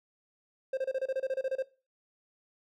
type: tone bursts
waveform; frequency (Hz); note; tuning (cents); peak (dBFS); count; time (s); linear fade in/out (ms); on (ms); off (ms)
triangle; 529; C5; +19; -26; 13; 0.73-1.625; 5; 43; 28
effects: noise-tail reverb RT60 0.3 s tail -18 dB re dry